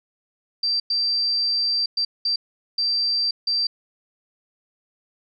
sine tone bursts at uneven times, 4693 Hz, D8, 2 cents flat, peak -19 dBFS, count 6, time 0.63-0.8 / 0.9-1.86 / 1.97-2.05 / 2.25-2.36 / 2.78-3.31 / 3.47-3.67 s, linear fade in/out 5 ms, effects none

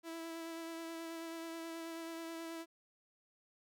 sawtooth tone with vibrato, 329.7 Hz, E4, in tune, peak -39 dBFS, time 0.03-2.66 s, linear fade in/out 50 ms, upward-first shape sine, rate 9.3 Hz, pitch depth 16 cents each way, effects none

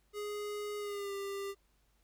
square tone with pitch glide, 415.3 to 396.8 Hz, G#4 to G4, 0 to +21 cents, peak -38 dBFS, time 0.13-1.55 s, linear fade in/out 50 ms, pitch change -79 cents, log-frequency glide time 0.78-1.13 s, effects added 50 Hz sine -70 dBFS peak until 2.03 s + pink hiss -75 dBFS RMS until 2.03 s

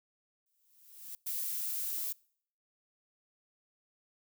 violet noise with exponential growth, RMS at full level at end -42 dBFS, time 0.46-1.15 s, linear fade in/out 1 ms, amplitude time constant 150 ms
violet noise, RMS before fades -36 dBFS, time 1.26-2.13 s, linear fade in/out 10 ms
effects noise-tail reverb RT60 0.6 s tail -25 dB re dry

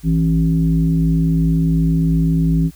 sine tone with frequency modulation, 163.4 Hz, E3, 15 cents flat, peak -12 dBFS, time 0.03-2.71 s, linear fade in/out 50 ms, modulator 108 Hz, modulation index 0.79, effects added 60 Hz sine -44 dBFS peak until 2.75 s + white hiss -49 dBFS RMS until 2.75 s

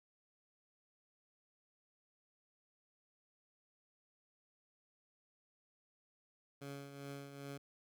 15% pulse tone with tremolo, 140.2 Hz, C#3, 20 cents sharp, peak -38 dBFS, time 6.61-7.58 s, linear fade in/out 10 ms, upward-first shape triangle, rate 2.5 Hz, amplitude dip 60%, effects none

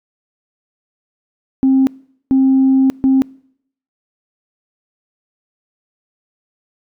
sine tone bursts at uneven times, 265.7 Hz, C4, 27 cents sharp, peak -7 dBFS, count 3, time 1.63-1.87 / 2.31-2.9 / 3.04-3.22 s, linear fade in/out 0 ms, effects noise-tail reverb RT60 0.7 s tail -26 dB re dry + tanh soft clip ceiling -5 dBFS

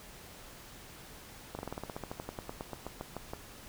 slowing click train, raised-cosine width 1 ms, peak -24 dBFS, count 21, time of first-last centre 1.55-3.335 s, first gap 39 ms, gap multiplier 1.08, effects pink hiss -51 dBFS RMS until 3.68 s

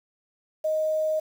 sine tone with quantisation, 624 Hz, D#5, 5 cents sharp, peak -22 dBFS, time 0.64-1.2 s, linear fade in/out 10 ms, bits 8, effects none

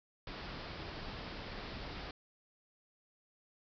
pink low-pass noise, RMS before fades -45 dBFS, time 0.27-2.11 s, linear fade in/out 2 ms, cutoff 5200 Hz, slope 96 dB/octave, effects none

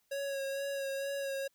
square tone with vibrato, 551 Hz, C#5, 11 cents flat, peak -35 dBFS, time 0.11-1.48 s, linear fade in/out 10 ms, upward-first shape sine, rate 2.2 Hz, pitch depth 24 cents each way, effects white hiss -75 dBFS RMS until 1.54 s

